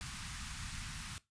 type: band-stop noise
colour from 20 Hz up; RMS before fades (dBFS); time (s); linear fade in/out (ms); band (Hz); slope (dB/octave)
pink; -44; 0.01-1.18; 0; 200 to 1100; 24
effects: noise-tail reverb RT60 0.2 s tail -18 dB re dry + resampled to 22050 Hz